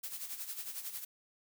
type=noise with tremolo; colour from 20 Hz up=blue; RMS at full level=-40 dBFS; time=0.03-1.05 s; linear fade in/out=10 ms; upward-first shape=sine; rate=11 Hz; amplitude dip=65%; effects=none